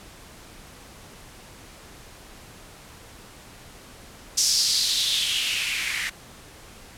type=noise with band-pass filter sweep; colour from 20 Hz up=blue; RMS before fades=-24 dBFS; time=4.37-6.1 s; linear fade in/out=10 ms; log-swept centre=5700 to 1900 Hz; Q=4; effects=pink hiss -46 dBFS RMS until 6.97 s + low-pass 12000 Hz 12 dB/octave